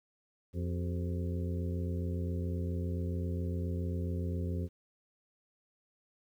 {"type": "harmonic tone with a mistuned harmonic", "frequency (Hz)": 87.31, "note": "F2", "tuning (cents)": 0, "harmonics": [1, 2, 3, 4, 5, 6], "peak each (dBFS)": [-33, -39, -43, -45, -47, -49], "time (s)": [0.53, 4.69], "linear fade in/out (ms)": 50, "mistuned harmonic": 4, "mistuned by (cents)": 110, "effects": ["11-bit"]}